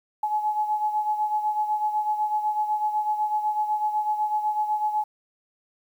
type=beating tone pair; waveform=sine; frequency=848 / 856 Hz; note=G#5 / A5; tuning=+36 / -48 cents; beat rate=8 Hz; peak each=-23 / -30 dBFS; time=0.23-5.04 s; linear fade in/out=5 ms; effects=9-bit